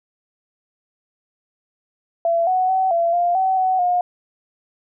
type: tone with pitch steps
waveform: sine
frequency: 674 / 742 / 757 / 678 / 699 / 759 / 749 / 715 Hz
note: E5 / F#5 / F#5 / E5 / F5 / F#5 / F#5 / F5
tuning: +38 / +5 / +39 / +49 / +1 / +44 / +21 / +41 cents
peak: -15 dBFS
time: 2.25-4.01 s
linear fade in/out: 2 ms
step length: 220 ms
effects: none